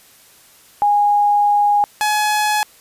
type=tone pair in turn; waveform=sine / sawtooth; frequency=823 / 845.6 Hz; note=G#5 / G#5; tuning=-16 / +31 cents; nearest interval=unison; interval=47 cents; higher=second; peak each=-11 / -11 dBFS; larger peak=neither; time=0.82-1.84 / 2.01-2.63 s; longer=first; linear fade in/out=0 ms; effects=white hiss -48 dBFS RMS until 2.8 s + resampled to 32000 Hz